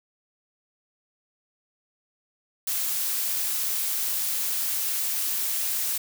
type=noise; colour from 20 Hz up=blue; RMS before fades=-27 dBFS; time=2.67-5.98 s; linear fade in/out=5 ms; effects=none